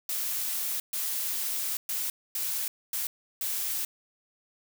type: noise bursts at uneven times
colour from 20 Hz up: blue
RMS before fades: -31 dBFS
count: 6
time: 0.09-0.8 / 0.93-1.77 / 1.89-2.1 / 2.35-2.68 / 2.93-3.07 / 3.41-3.85 s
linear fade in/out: 2 ms
effects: none